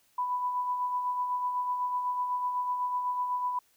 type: tone with tremolo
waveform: sine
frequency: 992 Hz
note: B5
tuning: 7 cents sharp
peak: -26 dBFS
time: 0.18-3.59 s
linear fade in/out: 5 ms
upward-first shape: sine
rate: 8 Hz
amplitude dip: 40%
effects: white hiss -67 dBFS RMS until 3.76 s